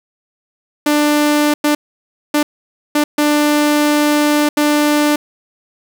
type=tone bursts at uneven times; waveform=sawtooth; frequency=296.3 Hz; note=D4; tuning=15 cents sharp; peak=-7 dBFS; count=6; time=0.86-1.54 / 1.64-1.75 / 2.34-2.43 / 2.95-3.04 / 3.18-4.49 / 4.57-5.16 s; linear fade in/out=5 ms; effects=7-bit